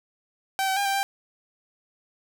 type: tone with pitch steps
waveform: sawtooth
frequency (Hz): 774 / 765 / 803 / 785 / 790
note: G5 / G5 / G5 / G5 / G5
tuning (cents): -22 / -42 / +41 / +2 / +13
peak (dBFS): -19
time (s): 0.59-1.03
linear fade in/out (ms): 0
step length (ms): 88
effects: none